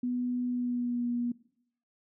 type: tone with pitch glide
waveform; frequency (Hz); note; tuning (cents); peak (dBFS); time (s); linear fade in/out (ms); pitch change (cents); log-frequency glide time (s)
sine; 246.9 to 240.6; B3 to B3; 0 to -45; -28; 0.03-1.32; 5; -45; 0.48-1.08
effects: noise-tail reverb RT60 0.7 s tail -20 dB re dry